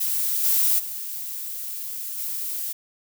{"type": "noise with level steps", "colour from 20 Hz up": "violet", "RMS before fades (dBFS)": [-24, -20, -32, -29], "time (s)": [0, 2.73], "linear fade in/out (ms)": 10, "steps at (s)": [0.43, 0.78, 2.17], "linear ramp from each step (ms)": 20, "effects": []}